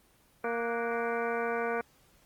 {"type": "harmonic tone with a mistuned harmonic", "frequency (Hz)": 233.1, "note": "A#3", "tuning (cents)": 0, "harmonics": [1, 2, 3, 4, 5, 6, 7, 8, 9, 10], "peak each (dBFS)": [-40, -32, -36, -41, -39, -37, -47, -48, -47, -44], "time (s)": [0.44, 1.81], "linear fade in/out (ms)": 2, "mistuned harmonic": 6, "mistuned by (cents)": 89, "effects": ["pink hiss -64 dBFS RMS until 2.25 s", "Opus 24 kbps"]}